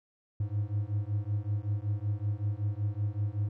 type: beating tone pair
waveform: triangle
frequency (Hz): 100.9 / 106.2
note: G#2 / G#2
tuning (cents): -49 / +39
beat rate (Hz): 5.3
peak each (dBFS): -30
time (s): 0.4-3.49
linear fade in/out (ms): 5
effects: none